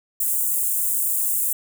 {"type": "high-pass noise", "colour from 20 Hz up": "white", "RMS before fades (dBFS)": -22, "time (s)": [0.2, 1.53], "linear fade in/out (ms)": 5, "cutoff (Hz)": 7600, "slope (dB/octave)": 48, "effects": []}